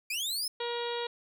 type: linear sweep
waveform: sawtooth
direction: up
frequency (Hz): 2333 to 5300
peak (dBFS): -28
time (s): 0.1-0.48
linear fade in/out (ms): 5
type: harmonic tone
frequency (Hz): 475.4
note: A#4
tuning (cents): +34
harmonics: 1 / 2 / 3 / 4 / 5 / 6 / 7 / 8 / 9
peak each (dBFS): -34 / -38 / -45 / -45 / -47 / -46 / -43 / -43 / -49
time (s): 0.6-1.07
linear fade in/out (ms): 5
effects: none